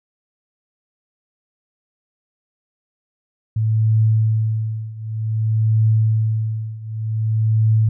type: tone with tremolo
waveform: sine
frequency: 110 Hz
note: A2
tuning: in tune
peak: -11 dBFS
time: 3.56-7.89 s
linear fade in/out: 5 ms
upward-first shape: triangle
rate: 0.54 Hz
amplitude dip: 90%
effects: none